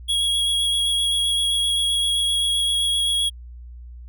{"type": "tone with vibrato", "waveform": "square", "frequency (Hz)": 3318, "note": "G#7", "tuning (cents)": -2, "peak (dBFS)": -19, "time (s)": [0.08, 3.3], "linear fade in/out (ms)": 20, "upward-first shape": "sine", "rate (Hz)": 7.7, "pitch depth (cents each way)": 12, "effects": ["added 60 Hz sine -36 dBFS peak until 4.08 s"]}